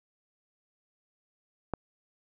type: click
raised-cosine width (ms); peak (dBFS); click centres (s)
1; -16; 1.737
effects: none